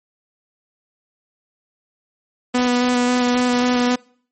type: tone with vibrato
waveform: sawtooth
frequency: 246.9 Hz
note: B3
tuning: in tune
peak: -11 dBFS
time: 2.54-3.96 s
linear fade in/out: 10 ms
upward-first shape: square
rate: 3.7 Hz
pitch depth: 10 cents each way
effects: noise-tail reverb RT60 0.5 s tail -24 dB re dry + MP3 32 kbps